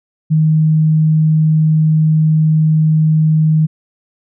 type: tone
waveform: sine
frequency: 156.5 Hz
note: D#3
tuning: 10 cents sharp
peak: -8 dBFS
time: 0.3-3.67 s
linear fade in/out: 20 ms
effects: none